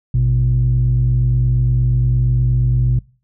sine tone pair together, 55.16 / 123.7 Hz, A1 / B2, +5 / +3 cents, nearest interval octave + major second, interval 1398 cents, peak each -16 / -12 dBFS, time 0.14-2.99 s, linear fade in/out 5 ms, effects noise-tail reverb RT60 0.4 s tail -24 dB re dry + tanh soft clip ceiling -7 dBFS

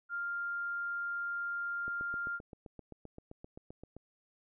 sine tone, 1398 Hz, F6, 1 cent sharp, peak -34 dBFS, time 0.09-2.4 s, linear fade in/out 50 ms
click train, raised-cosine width 2 ms, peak -34 dBFS, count 17, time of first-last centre 1.88-3.966 s, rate 7.67 Hz
effects none

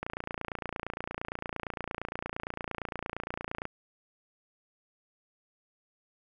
click train, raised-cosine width 0.5 ms, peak -19 dBFS, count 105, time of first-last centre 0.03-3.654 s, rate 28.7 Hz, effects none

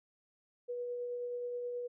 sine tone with tremolo, 486.8 Hz, B4, 25 cents flat, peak -35 dBFS, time 0.68-1.88 s, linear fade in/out 20 ms, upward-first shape triangle, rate 9.4 Hz, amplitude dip 25%, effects none

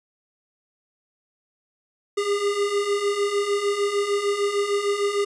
square beating tone pair, 400.8 / 407.4 Hz, G4 / G#4, +38 / -33 cents, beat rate 6.6 Hz, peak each -28 / -23 dBFS, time 2.17-5.25 s, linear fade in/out 10 ms, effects resampled to 22050 Hz

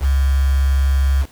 sine tone with quantisation, 68 Hz, C#2, 33 cents flat, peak -12 dBFS, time 0-1.26 s, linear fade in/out 50 ms, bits 5, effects pink hiss -48 dBFS RMS until 1.31 s

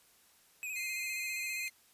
square tone with vibrato, 2500 Hz, D#7, 8 cents sharp, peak -38 dBFS, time 0.63-1.68 s, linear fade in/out 0 ms, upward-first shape square, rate 15 Hz, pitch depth 33 cents each way
sawtooth tone, 2093 Hz, C7, in tune, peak -36 dBFS, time 0.75-1.7 s, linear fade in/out 20 ms
effects white hiss -65 dBFS RMS until 1.93 s + resampled to 32000 Hz

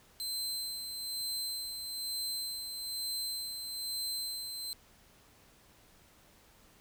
sawtooth tone with tremolo, 4100 Hz, C8, 36 cents flat, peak -31 dBFS, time 0.2-4.73 s, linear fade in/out 0 ms, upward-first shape sine, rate 1.1 Hz, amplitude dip 45%, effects pink hiss -62 dBFS RMS until 6.8 s

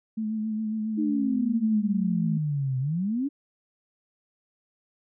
sine tone with vibrato, 217.3 Hz, A3, 21 cents flat, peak -26 dBFS, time 0.17-2.38 s, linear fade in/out 10 ms, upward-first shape sine, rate 7.3 Hz, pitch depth 31 cents each way
sine exponential two-way sweep, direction down then up, 312.9 to 127.3 to 293.9 Hz, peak -24 dBFS, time 0.97-3.29 s, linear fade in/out 20 ms, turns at 2.79 s
effects none

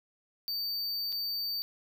square tone with dropouts, 4600 Hz, D8, 37 cents flat, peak -32 dBFS, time 0.48-1.62 s, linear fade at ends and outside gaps 0 ms, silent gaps 1.121-1.125 s, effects none

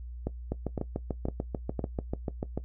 two click trains, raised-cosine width 2 ms, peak -17 / -17 dBFS, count 4 / 15, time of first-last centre 0.27-1.793 / 0.52-2.576 s, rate 1.97 / 6.81 Hz, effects noise-tail reverb RT60 0.1 s tail -17 dB re dry + added 60 Hz sine -38 dBFS peak until 2.64 s

